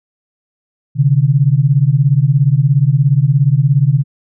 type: beating tone pair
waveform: sine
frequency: 130.81 / 147.81 Hz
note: C3 / D3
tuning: 0 / +11 cents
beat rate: 17 Hz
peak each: -11 dBFS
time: 0.95-4.04 s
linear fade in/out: 50 ms
effects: none